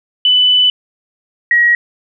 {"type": "tone pair in turn", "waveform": "sine", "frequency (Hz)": [2993, 1902.2], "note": ["F#7", "A#6"], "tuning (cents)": [19, 35], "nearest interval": "minor sixth", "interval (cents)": 784, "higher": "first", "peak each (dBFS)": -7, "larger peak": "neither", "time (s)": [[0.25, 0.7], [1.51, 1.75]], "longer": "first", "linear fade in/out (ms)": 2, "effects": []}